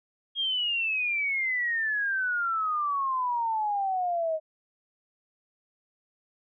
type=exponential sweep; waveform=sine; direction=down; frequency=3269 to 622.3 Hz; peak=-25 dBFS; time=0.35-4.4 s; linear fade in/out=50 ms; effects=none